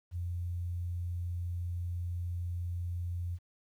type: tone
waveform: sine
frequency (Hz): 87.4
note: F2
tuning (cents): +2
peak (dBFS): -33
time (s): 0.11-3.39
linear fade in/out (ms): 50
effects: 11-bit